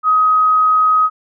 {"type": "tone", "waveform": "sine", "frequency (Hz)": 1261, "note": "D#6", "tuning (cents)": 23, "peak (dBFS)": -9, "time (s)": [0.03, 1.1], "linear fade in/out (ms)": 50, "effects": []}